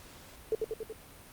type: tone with echo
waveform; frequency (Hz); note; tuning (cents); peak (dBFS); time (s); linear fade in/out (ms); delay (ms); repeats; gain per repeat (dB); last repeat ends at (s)
sine; 441.2; A4; +5; -25; 0.52-0.55; 2; 94; 4; -3; 0.926
effects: pink hiss -52 dBFS RMS until 1.32 s + Opus 48 kbps